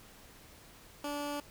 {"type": "tone", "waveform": "15% pulse", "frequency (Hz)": 290, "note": "D4", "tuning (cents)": -22, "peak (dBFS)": -29, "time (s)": [1.04, 1.4], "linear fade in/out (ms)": 2, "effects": ["pink hiss -56 dBFS RMS until 1.5 s"]}